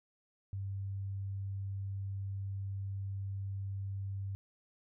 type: tone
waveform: sine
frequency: 98 Hz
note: G2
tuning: in tune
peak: -36 dBFS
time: 0.53-4.35 s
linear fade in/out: 0 ms
effects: none